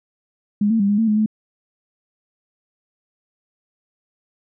sine tone with pitch steps, 206.4 / 225.4 / 199.8 / 205.3 / 224.9 / 212 / 215.9 Hz, G#3 / A3 / G3 / G#3 / A3 / G#3 / A3, -10 / +42 / +33 / -20 / +38 / +36 / -33 cents, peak -14 dBFS, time 0.61-1.261 s, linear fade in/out 5 ms, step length 93 ms, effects none

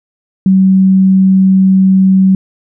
sine tone, 190.1 Hz, F#3, 47 cents sharp, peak -4 dBFS, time 0.46-2.35 s, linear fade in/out 2 ms, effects none

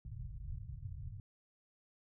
white low-pass noise, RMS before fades -45 dBFS, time 0.05-1.2 s, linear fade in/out 2 ms, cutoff 130 Hz, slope 48 dB/octave, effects none

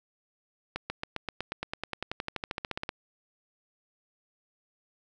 accelerating click train, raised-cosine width 0.3 ms, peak -16 dBFS, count 24, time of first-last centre 0.76-2.891 s, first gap 140 ms, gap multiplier 0.96, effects none

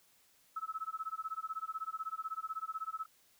sine tone with tremolo, 1302 Hz, E6, 22 cents flat, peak -34 dBFS, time 0.56-3.06 s, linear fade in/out 5 ms, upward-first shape sine, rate 16 Hz, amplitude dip 100%, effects white hiss -68 dBFS RMS until 3.39 s

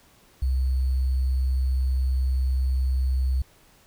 sine tone with sample-and-hold, 65 Hz, C2, 11 cents flat, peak -20 dBFS, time 0.42-3.42 s, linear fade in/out 5 ms, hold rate 4410 Hz, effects pink hiss -57 dBFS RMS until 3.86 s

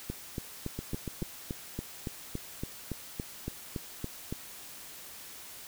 two click trains, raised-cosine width 3 ms, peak -21 / -22 dBFS, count 16 / 4, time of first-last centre 0.1-4.325 / 0.79-1.221 s, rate 3.55 / 6.96 Hz, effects white hiss -47 dBFS RMS until 5.67 s

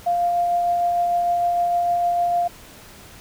sine tone with tremolo, 698.5 Hz, F5, in tune, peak -16 dBFS, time 0.06-2.48 s, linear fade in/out 10 ms, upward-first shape triangle, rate 6.6 Hz, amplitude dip 25%, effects pink hiss -44 dBFS RMS until 3.2 s

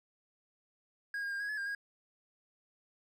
triangle tone with pitch steps, 1637 / 1621 / 1606 / 1652 / 1709 / 1603 / 1637 Hz, G#6 / G#6 / G6 / G#6 / G#6 / G6 / G#6, -25 / -42 / +41 / -10 / +49 / +38 / -25 cents, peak -33 dBFS, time 1.14-1.749 s, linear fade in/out 2 ms, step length 87 ms, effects none

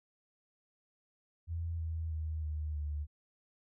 sine tone with pitch steps, 83.6 / 81.13 / 78.73 / 76.4 / 74.14 Hz, E2 / E2 / D#2 / D#2 / D2, +25 / -27 / +21 / -31 / +17 cents, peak -34 dBFS, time 1.47-3.07 s, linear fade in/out 50 ms, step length 320 ms, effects none

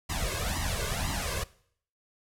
pink noise with flanger, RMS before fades -31 dBFS, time 0.09-1.44 s, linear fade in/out 10 ms, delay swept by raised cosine 1 to 1.92 ms, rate 2 Hz, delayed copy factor +1, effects noise-tail reverb RT60 0.6 s tail -20 dB re dry + low-pass 12000 Hz 12 dB/octave

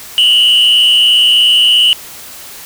sine tone with frequency modulation, 2947 Hz, F#7, 8 cents flat, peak -3 dBFS, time 0.18-1.93 s, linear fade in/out 0 ms, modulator 117 Hz, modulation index 0.93, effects tanh soft clip ceiling -4 dBFS + white hiss -31 dBFS RMS until 2.65 s

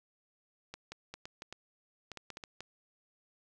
clicks, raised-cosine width 0.2 ms, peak -26 dBFS, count 12, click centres 0.74 / 0.92 / 1.14 / 1.255 / 1.421 / 1.526 / 2.117 / 2.173 / 2.303 / 2.371 / 2.438 / 2.606 s, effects none

